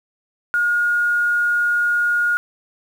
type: tone with quantisation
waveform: sine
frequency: 1431 Hz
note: F6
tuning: 42 cents sharp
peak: -15 dBFS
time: 0.54-2.37 s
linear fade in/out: 0 ms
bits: 7
effects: none